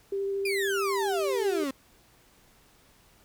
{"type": "tone with vibrato", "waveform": "sine", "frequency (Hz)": 394.3, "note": "G4", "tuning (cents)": 10, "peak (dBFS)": -27, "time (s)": [0.12, 1.64], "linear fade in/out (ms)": 5, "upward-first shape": "sine", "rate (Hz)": 13, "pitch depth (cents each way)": 9}
{"type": "exponential sweep", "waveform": "35% pulse", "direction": "down", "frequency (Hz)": [2489, 259.2], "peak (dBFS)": -27, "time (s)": [0.45, 1.71], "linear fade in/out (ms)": 5}
{"effects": ["pink hiss -60 dBFS RMS until 3.24 s"]}